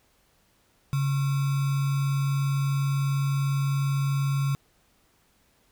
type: tone with sample-and-hold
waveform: sine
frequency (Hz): 138.59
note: C#3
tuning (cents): 0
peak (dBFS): -22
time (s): 0.93-4.55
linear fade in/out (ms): 0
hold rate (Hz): 1225
effects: pink hiss -65 dBFS RMS until 5.71 s